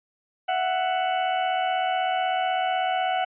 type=tone pair together; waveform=40% pulse; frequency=664.9 / 741 Hz; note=E5 / F#5; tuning=+15 / +2 cents; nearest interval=major second; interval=187 cents; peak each=-30 / -22 dBFS; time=0.48-3.25 s; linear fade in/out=10 ms; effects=resampled to 8000 Hz